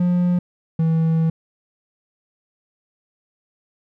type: tone pair in turn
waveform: triangle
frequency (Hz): 177.5 / 162.25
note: F3 / E3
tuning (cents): +28 / -27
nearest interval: major second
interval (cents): 155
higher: first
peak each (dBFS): -13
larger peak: neither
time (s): 0-0.39 / 0.79-1.3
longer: second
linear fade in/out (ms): 5
effects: none